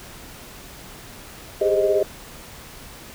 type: chord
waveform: sine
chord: Ab major seventh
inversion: third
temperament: equal with one note detuned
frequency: 398.6 / 415.3 / 523.3 / 622.3 Hz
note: G4 / Ab4 / C5 / Eb5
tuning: +29 / 0 / 0 / 0 cents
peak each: -20 / -25 / -25 / -20 dBFS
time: 1.61-2.03 s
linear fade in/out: 5 ms
effects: pink hiss -41 dBFS RMS until 3.14 s